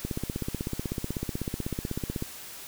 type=click train; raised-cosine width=3 ms; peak=-17 dBFS; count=36; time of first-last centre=0.05-2.224 s; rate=16.1 Hz; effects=white hiss -43 dBFS RMS until 2.67 s